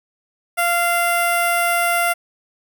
10% pulse tone with notch filter, 692 Hz, F5, 16 cents flat, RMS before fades -18 dBFS, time 0.57-2.14 s, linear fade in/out 20 ms, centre 4000 Hz, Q 0.69, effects none

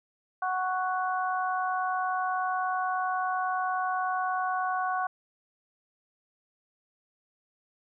harmonic tone, 370.3 Hz, F#4, 1 cent sharp, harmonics 2 / 3 / 4, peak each -29 / -31 / -34 dBFS, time 0.42-5.07 s, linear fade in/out 5 ms, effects none

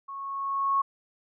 sine tone with level ramp, 1100 Hz, C#6, 14 cents flat, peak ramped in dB -36 to -20 dBFS, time 0.08-0.82 s, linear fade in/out 10 ms, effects none

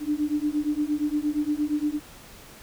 sine beating tone pair, 293.7 / 302.3 Hz, D4 / D#4, 0 / -50 cents, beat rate 8.6 Hz, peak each -26 / -26 dBFS, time 0-2 s, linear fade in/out 50 ms, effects pink hiss -47 dBFS RMS until 2.62 s

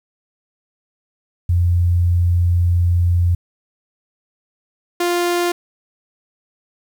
sine / sawtooth tone pair in turn, 87.4 / 349.6 Hz, F2 / F4, +2 / +2 cents, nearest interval 2 octaves, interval 2400 cents, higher second, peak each -12 dBFS, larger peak neither, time 1.49-3.35 / 5-5.52 s, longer first, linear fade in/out 5 ms, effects 8-bit

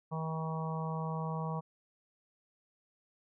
harmonic tone, 160 Hz, D#3, 49 cents sharp, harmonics 1 / 3 / 4 / 5 / 6 / 7, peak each -35 / -44 / -46 / -45 / -43 / -44 dBFS, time 0.11-1.61 s, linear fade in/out 20 ms, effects none

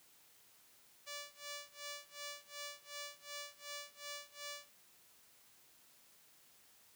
5% pulse tone with tremolo, 580 Hz, D5, 22 cents flat, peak -32 dBFS, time 1.06-4.7 s, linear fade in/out 20 ms, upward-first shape sine, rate 2.7 Hz, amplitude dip 95%, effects white hiss -66 dBFS RMS until 6.95 s + high-pass 60 Hz 12 dB/octave

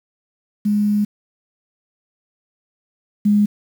sine tone pair in turn, 207.7 / 206.9 Hz, G#3 / G#3, 0 / -6 cents, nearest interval unison, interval 6 cents, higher first, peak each -14 / -11 dBFS, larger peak second, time 0.65-1.05 / 3.25-3.46 s, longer first, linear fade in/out 10 ms, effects 7-bit

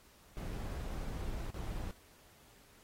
brown noise with dropouts, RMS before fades -40 dBFS, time 0.37-1.91 s, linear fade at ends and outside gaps 0 ms, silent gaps 0.557-0.561 / 1.504-1.544 s, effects pink hiss -63 dBFS RMS until 2.83 s + AAC 48 kbps

